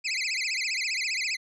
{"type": "tone with vibrato", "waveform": "25% pulse", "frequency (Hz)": 2300, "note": "D7", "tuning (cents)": -37, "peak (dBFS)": -23, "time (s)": [0.04, 1.37], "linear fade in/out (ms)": 20, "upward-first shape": "sine", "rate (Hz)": 15, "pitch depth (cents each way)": 230, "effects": ["resampled to 22050 Hz"]}